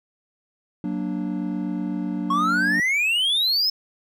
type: chord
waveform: triangle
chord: Gb augmented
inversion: none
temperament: equal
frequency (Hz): 185 / 233.1 / 293.7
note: Gb3 / Bb3 / D4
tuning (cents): 0 / 0 / 0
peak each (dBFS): -26 / -28 / -26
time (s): 0.84-2.8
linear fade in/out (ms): 2
type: exponential sweep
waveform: triangle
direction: up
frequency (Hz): 1082 to 5274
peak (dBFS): -17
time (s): 2.3-3.7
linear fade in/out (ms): 5
effects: none